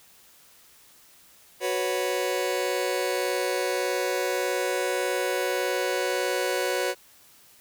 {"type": "chord", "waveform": "sawtooth", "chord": "F# suspended fourth", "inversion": "none", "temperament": "just", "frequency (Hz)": [370, 493.3, 555], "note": ["F#4", "B4", "C#5"], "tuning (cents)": [0, -2, 2], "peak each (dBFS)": -25, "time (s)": [1.6, 6.95], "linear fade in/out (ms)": 50, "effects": ["white hiss -55 dBFS RMS until 7.6 s"]}